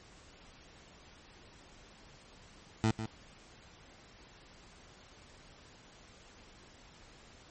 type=tone with echo; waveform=20% pulse; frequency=110.5 Hz; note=A2; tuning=8 cents sharp; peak=-21 dBFS; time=2.84-2.91 s; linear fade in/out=0 ms; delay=150 ms; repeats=1; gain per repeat=-10 dB; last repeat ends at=3.06 s; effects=pink hiss -57 dBFS RMS until 7.5 s + MP3 32 kbps